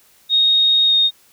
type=tone with pitch glide; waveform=sine; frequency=3729 to 3703 Hz; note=A#7 to A#7; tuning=0 to -12 cents; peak=-11 dBFS; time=0.29-1.11 s; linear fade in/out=50 ms; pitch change=-12 cents; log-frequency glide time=0.86-0.93 s; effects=white hiss -53 dBFS RMS until 1.32 s